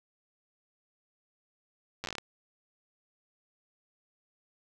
slowing click train, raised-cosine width 0.2 ms, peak -19 dBFS, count 9, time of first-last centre 2.04-2.183 s, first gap 9 ms, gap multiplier 1.19, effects none

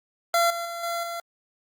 25% pulse tone with level steps, 683 Hz, F5, 39 cents flat, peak -15 / -25 / -28 / -23 / -27 dBFS, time 0.34-1.2 s, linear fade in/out 2 ms, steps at 0.5 / 0.65 / 0.83 / 1.03 s, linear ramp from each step 5 ms, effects Opus 48 kbps

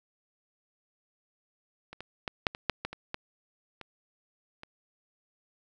clicks, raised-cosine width 0.3 ms, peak -27 / -24 / -16 / -8 / -23 / -9 / -16 / -24 / -17 / -26 / -27 dBFS, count 11, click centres 1.93 / 2.006 / 2.278 / 2.468 / 2.549 / 2.697 / 2.85 / 2.93 / 3.144 / 3.813 / 4.634 s, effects none

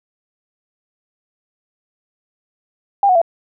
sine tone with pitch steps, 800 / 733.6 / 672.7 Hz, G5 / F#5 / E5, +35 / -15 / +35 cents, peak -9 dBFS, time 3.03-3.216 s, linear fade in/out 2 ms, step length 62 ms, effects none

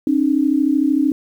sine tone pair together, 270.7 / 303.9 Hz, C#4 / D#4, -41 / -41 cents, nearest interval major second, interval 200 cents, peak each -16 dBFS, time 0.07-1.12 s, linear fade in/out 2 ms, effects 8-bit

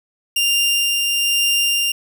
sawtooth tone with tremolo, 2794 Hz, F7, in tune, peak -11 dBFS, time 0.36-1.92 s, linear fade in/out 5 ms, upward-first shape sine, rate 1.1 Hz, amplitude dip 25%, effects none

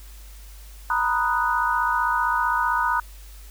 sine chord, B major seventh, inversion third, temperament equal, 932.3 / 987.8 / 1244.5 / 1480 Hz, A#5 / B5 / D#6 / F#6, 0 / 0 / 0 / 0 cents, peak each -25 dBFS, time 0.9-3 s, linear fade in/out 2 ms, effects added 50 Hz sine -40 dBFS peak until 3.5 s + white hiss -50 dBFS RMS until 3.5 s

